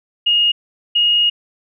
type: tone pair in turn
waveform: sine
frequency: 2858 / 2868 Hz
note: F7 / F7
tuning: +39 / +45 cents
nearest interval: unison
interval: 6 cents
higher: second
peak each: -11 dBFS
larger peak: neither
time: 0.26-0.52 / 0.95-1.3 s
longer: second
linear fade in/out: 10 ms
effects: none